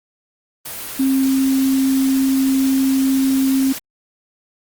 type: tone in noise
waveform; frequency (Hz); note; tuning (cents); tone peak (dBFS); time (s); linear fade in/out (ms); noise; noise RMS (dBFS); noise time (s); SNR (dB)
sine; 267.1; C4; +36; -13; 0.99-3.73; 10; white; -29; 0.65-3.79; +13
effects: Opus 32 kbps